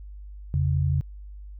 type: tone pair together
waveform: sine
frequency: 85.56 / 138 Hz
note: F2 / C#3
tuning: -35 / -7 cents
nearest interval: minor sixth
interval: 828 cents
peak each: -23 dBFS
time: 0.54-1.01 s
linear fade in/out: 0 ms
effects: added 50 Hz sine -38 dBFS peak until 1.59 s